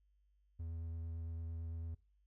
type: tone with vibrato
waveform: triangle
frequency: 82.41 Hz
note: E2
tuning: in tune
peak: -39 dBFS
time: 0.59-1.95 s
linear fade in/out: 10 ms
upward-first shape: sine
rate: 8.9 Hz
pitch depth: 14 cents each way
effects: noise-tail reverb RT60 0.3 s tail -22 dB re dry + added 50 Hz sine -70 dBFS peak until 2.26 s